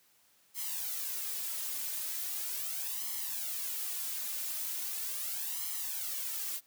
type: noise with flanger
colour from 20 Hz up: blue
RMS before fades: -37 dBFS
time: 0.54-6.61 s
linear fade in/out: 50 ms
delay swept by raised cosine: 0.96 to 3.36 ms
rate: 0.39 Hz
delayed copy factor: +0.85
effects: white hiss -67 dBFS RMS until 6.66 s + high-pass 80 Hz 12 dB/octave